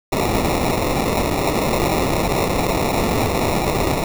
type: noise with sample-and-hold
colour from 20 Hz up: white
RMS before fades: -19 dBFS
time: 0.12-4.04 s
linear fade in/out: 5 ms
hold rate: 1575 Hz
effects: none